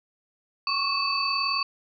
sine tone cluster, 1096 / 1135 / 2614 / 4547 Hz, C#6 / C#6 / E7 / C#8, -20 / +41 / -15 / +43 cents, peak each -29 / -31 / -30 / -27 dBFS, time 0.67-1.63 s, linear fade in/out 2 ms, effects none

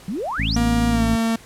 sine exponential sweep, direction up, 170.8 to 6010 Hz, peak -23 dBFS, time 0.08-0.56 s, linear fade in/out 2 ms
harmonic tone, 54.4 Hz, A1, 19 cents flat, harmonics 1 / 2 / 3 / 4 / 5, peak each -23 / -26 / -28 / -29 / -30 dBFS, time 0.38-1.16 s, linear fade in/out 10 ms
45% pulse tone with pitch glide, 236.5 to 227.1 Hz, A#3 to A#3, +25 to -45 cents, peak -18 dBFS, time 0.56-1.36 s, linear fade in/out 5 ms, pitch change -70 cents, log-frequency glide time 0.89-1.04 s
effects pink hiss -45 dBFS RMS until 1.45 s + low-pass 12000 Hz 12 dB/octave

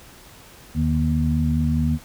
sine tone cluster, 77.7 / 152.4 / 236.8 Hz, D#2 / D#3 / A#3, -2 / -36 / +27 cents, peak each -22 dBFS, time 0.74-1.99 s, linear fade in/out 50 ms, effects pink hiss -46 dBFS RMS until 2.04 s

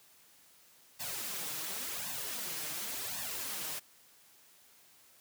white noise with flanger, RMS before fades -39 dBFS, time 0.99-3.8 s, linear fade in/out 20 ms, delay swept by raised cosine 1.1 to 6.6 ms, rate 0.91 Hz, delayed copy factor +0.75, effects white hiss -62 dBFS RMS until 5.2 s + high-pass 80 Hz 12 dB/octave

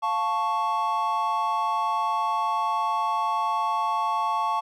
triangle chord, F augmented, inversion none, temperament equal with one note detuned, 701.3 / 880 / 1108.7 Hz, F5 / A5 / C#6, +7 / 0 / 0 cents, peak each -30 / -24 / -24 dBFS, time 0.02-4.61 s, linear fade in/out 20 ms, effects none

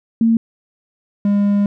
sine / triangle tone pair in turn, 227.6 / 202.8 Hz, A#3 / G#3, -41 / -41 cents, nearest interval major second, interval 200 cents, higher first, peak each -10 dBFS, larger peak neither, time 0.21-0.37 / 1.25-1.66 s, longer second, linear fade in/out 2 ms, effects none

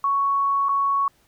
sine tone with dropouts, 1112 Hz, C#6, 5 cents sharp, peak -18 dBFS, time 0.04-1.08 s, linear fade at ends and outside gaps 2 ms, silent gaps 0.686-0.691 s, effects pink hiss -61 dBFS RMS until 1.27 s

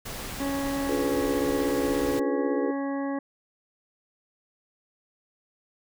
pink noise, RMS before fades -36 dBFS, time 0.05-2.2 s, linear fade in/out 10 ms
harmonic tone, 277.2 Hz, C#4, in tune, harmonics 1 / 2 / 3 / 4 / 6 / 7, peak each -28 / -34 / -38 / -40 / -44 / -45 dBFS, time 0.4-3.19 s, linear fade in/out 5 ms
sine chord, D diminished seventh, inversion none, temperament equal with one note detuned, 293.7 / 349.2 / 423.8 / 493.9 Hz, D4 / F4 / Ab4 / Cb5, 0 / 0 / +35 / 0 cents, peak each -33 / -32 / -30 / -30 dBFS, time 0.88-2.72 s, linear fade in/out 20 ms
effects none

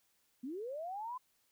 sine linear sweep, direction up, 233.1 to 1035 Hz, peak -39 dBFS, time 0.43-1.18 s, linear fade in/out 10 ms, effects white hiss -75 dBFS RMS until 1.51 s

